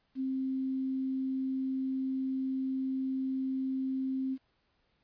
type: tone with quantisation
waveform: sine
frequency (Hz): 263.9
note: C4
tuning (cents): +15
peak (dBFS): -30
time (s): 0.15-4.38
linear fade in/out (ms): 50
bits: 10
effects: pink hiss -74 dBFS RMS until 5.03 s + resampled to 11025 Hz